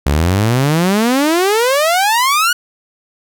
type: exponential sweep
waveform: sawtooth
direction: up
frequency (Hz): 67.4 to 1480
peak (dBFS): -7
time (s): 0.06-2.53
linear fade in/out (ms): 5
effects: none